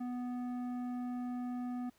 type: tone with tanh clipping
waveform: sine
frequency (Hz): 246.9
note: B3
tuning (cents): 0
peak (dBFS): -38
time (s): 0-1.9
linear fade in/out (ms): 10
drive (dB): 11
effects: pink hiss -70 dBFS RMS until 1.98 s